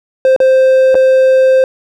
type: tone with dropouts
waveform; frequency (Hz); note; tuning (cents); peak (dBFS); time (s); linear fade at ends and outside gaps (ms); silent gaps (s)
triangle; 523.3; C5; 0; -3; 0.25-1.64; 1; 0.363-0.402 / 0.945-0.952
effects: none